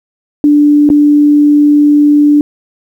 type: tone with dropouts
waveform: sine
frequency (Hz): 293.7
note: D4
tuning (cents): 0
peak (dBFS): -3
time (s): 0.44-2.41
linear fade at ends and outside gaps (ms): 1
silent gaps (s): 0.891-0.901
effects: 7-bit